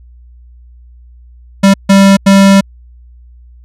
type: tone bursts at uneven times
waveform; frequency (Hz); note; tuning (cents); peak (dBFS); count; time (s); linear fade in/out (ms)
square; 196; G3; 0; -3; 3; 1.63-1.74 / 1.89-2.17 / 2.26-2.61; 10
effects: added 60 Hz sine -35 dBFS peak until 3.64 s + low-pass 10000 Hz 12 dB/octave